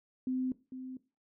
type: tone pair in turn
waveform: sine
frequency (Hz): 257.1 / 258.1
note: C4 / C4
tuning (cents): -30 / -23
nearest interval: unison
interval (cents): 7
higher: second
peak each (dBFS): -30 / -40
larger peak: first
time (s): 0.27-0.52 / 0.72-0.97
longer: neither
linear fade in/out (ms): 2
effects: noise-tail reverb RT60 0.3 s tail -17 dB re dry